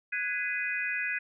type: chord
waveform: sine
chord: G# minor seventh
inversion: third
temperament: equal with one note detuned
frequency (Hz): 1480 / 1661.2 / 2018 / 2489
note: F#6 / G#6 / B6 / D#7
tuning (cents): 0 / 0 / +37 / 0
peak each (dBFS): -37 / -34 / -35 / -33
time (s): 0.12-1.19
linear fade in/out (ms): 10
effects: none